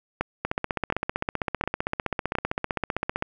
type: two click trains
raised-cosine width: 0.5 ms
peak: -9 / -10 dBFS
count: 4 / 44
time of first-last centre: 0.21-2.353 / 0.45-3.224 s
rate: 1.4 / 15.5 Hz
effects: none